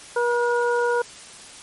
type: harmonic tone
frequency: 479.9 Hz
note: B4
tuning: 50 cents flat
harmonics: 1 / 2 / 3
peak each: -20 / -25 / -26 dBFS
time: 0.16-1.02 s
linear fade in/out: 5 ms
effects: white hiss -42 dBFS RMS until 1.62 s + MP3 48 kbps